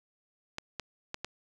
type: clicks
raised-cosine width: 0.2 ms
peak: -18 dBFS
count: 4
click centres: 0.584 / 0.797 / 1.144 / 1.246 s
effects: none